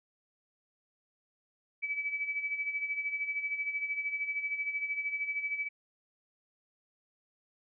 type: tone with tremolo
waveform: sine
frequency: 2295 Hz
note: D7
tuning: 40 cents flat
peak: -29 dBFS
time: 1.82-5.69 s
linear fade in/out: 20 ms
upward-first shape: sine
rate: 13 Hz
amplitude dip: 65%
effects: none